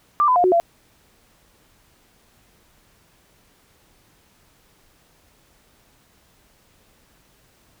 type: tone with pitch steps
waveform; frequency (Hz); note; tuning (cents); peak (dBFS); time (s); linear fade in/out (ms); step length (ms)
sine; 1182 / 1007 / 710 / 367.6 / 681; D6 / B5 / F5 / F#4 / F5; +11 / +33 / +28 / -11 / -44; -13; 0.2-0.6; 0; 80
effects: pink hiss -58 dBFS RMS until 7.8 s

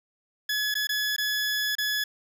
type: tone with dropouts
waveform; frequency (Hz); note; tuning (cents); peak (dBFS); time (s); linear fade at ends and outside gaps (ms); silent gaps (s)
20% pulse; 1700; G#6; +40; -20; 0.49-2.04; 5; 0.742-0.752 / 0.871-0.891 / 1.164-1.181 / 1.753-1.783
effects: none

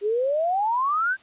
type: exponential sweep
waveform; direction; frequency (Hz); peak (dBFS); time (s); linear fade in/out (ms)
sine; up; 397.6 to 1600; -20; 0.01-1.17; 50
effects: white hiss -54 dBFS RMS until 1.22 s + resampled to 8000 Hz

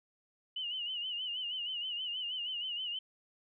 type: tone with vibrato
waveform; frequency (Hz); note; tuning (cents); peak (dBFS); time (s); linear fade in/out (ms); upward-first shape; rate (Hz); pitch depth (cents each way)
sine; 2938; F#7; -13; -35; 0.56-2.99; 5; sine; 6.3; 83
effects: none

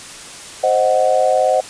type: chord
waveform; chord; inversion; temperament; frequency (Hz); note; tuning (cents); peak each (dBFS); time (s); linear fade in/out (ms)
sine; C diminished; none; equal; 523.3 / 622.3 / 740; C5 / Eb5 / Gb5; 0 / 0 / 0; -16; 0.63-1.61; 10
effects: white hiss -34 dBFS RMS until 1.69 s + resampled to 22050 Hz

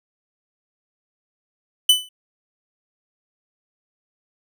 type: tone with exponential decay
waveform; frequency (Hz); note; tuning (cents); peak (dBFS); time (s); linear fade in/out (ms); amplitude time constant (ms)
45% pulse; 3000; F#7; +23; -7; 1.89-2.09; 5; 43
effects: none

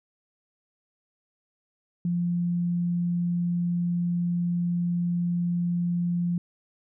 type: tone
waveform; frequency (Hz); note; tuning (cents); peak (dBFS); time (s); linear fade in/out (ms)
sine; 174; F3; -6; -23; 2.05-6.38; 2
effects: none

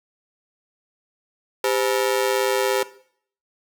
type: ring-modulated tone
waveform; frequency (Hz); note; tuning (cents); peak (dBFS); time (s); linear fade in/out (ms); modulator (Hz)
sawtooth; 456.2; A#4; -37; -12; 1.64-2.83; 2; 58.6
effects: noise-tail reverb RT60 0.6 s tail -18 dB re dry

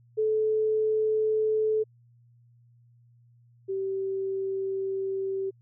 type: tone pair in turn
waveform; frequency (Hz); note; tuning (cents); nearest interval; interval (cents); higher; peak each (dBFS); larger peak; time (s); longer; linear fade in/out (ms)
sine; 433.8 / 386.5; A4 / G4; -25 / -24; major second; 199; first; -22 / -27; first; 0.17-1.84 / 3.68-5.51; second; 20
effects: added 119 Hz sine -56 dBFS peak until 5.61 s

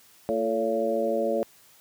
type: harmonic tone with a mistuned harmonic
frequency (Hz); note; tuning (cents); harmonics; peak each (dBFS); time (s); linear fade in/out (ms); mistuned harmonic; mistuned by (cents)
113.1; A2; +48; 2 / 3 / 4 / 5 / 6; -32 / -32 / -29 / -26 / -32; 0.29-1.43; 0; 4; -53
effects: white hiss -56 dBFS RMS until 1.8 s + high-pass 60 Hz 12 dB/octave

